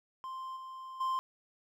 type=tone with level steps; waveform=triangle; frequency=1046.5 Hz; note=C6; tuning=in tune; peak=-37 / -41 / -28 dBFS; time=0.24-1.19 s; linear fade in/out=0 ms; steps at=0.56 / 1 s; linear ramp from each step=10 ms; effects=none